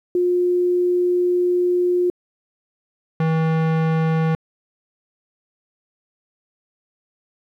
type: tone pair in turn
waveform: sine / square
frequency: 356.5 / 160.65 Hz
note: F4 / E3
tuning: +36 / -44 cents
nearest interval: octave + major second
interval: 1380 cents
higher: first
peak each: -15 / -17 dBFS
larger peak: first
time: 0.15-2.1 / 3.2-4.35 s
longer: first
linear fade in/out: 2 ms
effects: low-pass 2000 Hz 12 dB/octave + 9-bit